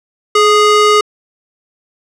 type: ring-modulated tone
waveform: square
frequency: 830.6 Hz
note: G#5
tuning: in tune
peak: -4 dBFS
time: 0.35-1.01 s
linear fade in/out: 5 ms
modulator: 408 Hz
effects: low-pass 7000 Hz 12 dB/octave